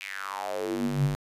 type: tone with high-pass filter sweep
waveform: square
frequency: 48.7 Hz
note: G1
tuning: 11 cents flat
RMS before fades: -30 dBFS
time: 0.01-1.15 s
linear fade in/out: 0 ms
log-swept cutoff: 2500 to 100 Hz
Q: 5.6
effects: resampled to 32000 Hz